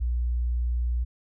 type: tone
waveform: sine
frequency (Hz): 60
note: B1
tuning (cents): -49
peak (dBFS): -23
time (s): 0-1.05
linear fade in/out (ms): 20
effects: none

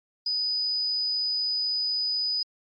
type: tone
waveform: sine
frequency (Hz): 4978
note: D#8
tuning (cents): 0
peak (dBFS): -24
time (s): 0.26-2.43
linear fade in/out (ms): 5
effects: MP3 32 kbps

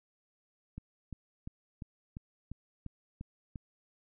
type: click train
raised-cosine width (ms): 5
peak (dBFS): -29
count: 9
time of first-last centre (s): 0.78-3.558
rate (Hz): 2.88
effects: none

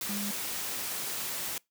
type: tone in noise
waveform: sine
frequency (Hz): 203.6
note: G#3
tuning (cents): -34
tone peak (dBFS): -34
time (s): 0.09-0.31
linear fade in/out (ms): 2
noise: white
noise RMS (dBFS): -35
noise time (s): 0.01-1.58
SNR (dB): -2
effects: noise-tail reverb RT60 0.2 s tail -25 dB re dry + high-pass 100 Hz 12 dB/octave

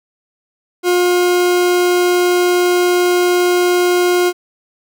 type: tone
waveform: 40% pulse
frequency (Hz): 356.5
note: F4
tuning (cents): +36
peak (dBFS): -10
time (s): 0.83-4.33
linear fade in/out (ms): 50
effects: none

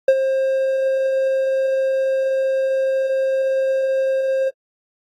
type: tone with ADSR envelope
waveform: triangle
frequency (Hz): 532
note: C5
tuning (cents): +29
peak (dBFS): -5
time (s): 0.08-4.51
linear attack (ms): 4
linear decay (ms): 55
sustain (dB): -9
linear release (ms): 29
effects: AAC 48 kbps

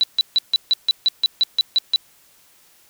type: tone bursts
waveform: sine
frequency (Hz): 3951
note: B7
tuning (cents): 0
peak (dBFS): -12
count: 12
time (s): 0.01-1.96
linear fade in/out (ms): 0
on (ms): 25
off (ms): 150
effects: white hiss -54 dBFS RMS until 2.89 s

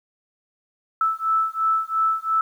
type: beating tone pair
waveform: sine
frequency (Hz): 1313 / 1315.9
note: E6 / E6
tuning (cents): -7 / -3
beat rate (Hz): 2.9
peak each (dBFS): -22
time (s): 1.01-2.41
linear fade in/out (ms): 2
effects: 9-bit

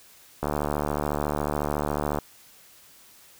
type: click train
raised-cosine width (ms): 1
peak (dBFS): -12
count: 131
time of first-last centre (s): 0.43-2.187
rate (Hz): 74
effects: white hiss -53 dBFS RMS until 3.39 s

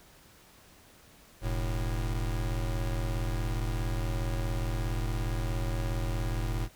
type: tone pair together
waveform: square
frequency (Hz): 42.36 / 110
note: E1 / A2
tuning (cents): +48 / 0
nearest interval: octave + perfect fourth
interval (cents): 1652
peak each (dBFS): -31 / -34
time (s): 1.41-6.69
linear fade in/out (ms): 50
effects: pink hiss -57 dBFS RMS until 6.75 s

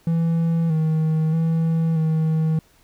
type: tone with pitch steps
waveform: triangle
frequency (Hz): 165.8 / 158 / 163.3 / 158.8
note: E3 / D#3 / E3 / D#3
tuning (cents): +10 / +27 / -16 / +36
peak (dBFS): -15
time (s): 0.07-2.59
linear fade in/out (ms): 2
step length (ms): 630
effects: pink hiss -57 dBFS RMS until 2.83 s

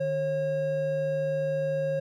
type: tone pair together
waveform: triangle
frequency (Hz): 152.37 / 543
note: D#3 / C#5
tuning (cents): -36 / -36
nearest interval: octave + minor seventh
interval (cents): 2200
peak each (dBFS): -31 / -24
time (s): 0-2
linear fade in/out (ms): 10
effects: none

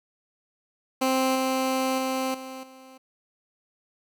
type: tone with level steps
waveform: 15% pulse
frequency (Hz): 262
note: C4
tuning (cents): +2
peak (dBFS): -15 / -17 / -19 / -30 / -40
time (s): 1.01-2.98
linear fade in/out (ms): 10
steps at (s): 1.35 / 1.98 / 2.34 / 2.63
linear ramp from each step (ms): 5
effects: none

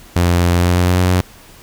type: tone with pitch glide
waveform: sawtooth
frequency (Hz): 87.31 to 90.81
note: F2 to F#2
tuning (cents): 0 to -32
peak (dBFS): -7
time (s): 0.16-1.21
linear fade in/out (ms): 0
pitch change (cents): +68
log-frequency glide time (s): 0.54-1
effects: pink hiss -42 dBFS RMS until 1.62 s

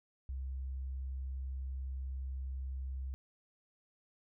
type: tone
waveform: sine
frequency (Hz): 65.9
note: C2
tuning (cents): +13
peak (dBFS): -37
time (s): 0.29-3.14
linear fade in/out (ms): 0
effects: none

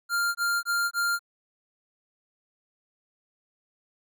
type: tone bursts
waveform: square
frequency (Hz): 1396.9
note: F6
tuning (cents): 0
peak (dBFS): -24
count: 4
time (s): 0.09-1.193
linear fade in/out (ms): 50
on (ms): 260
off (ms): 21
effects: none

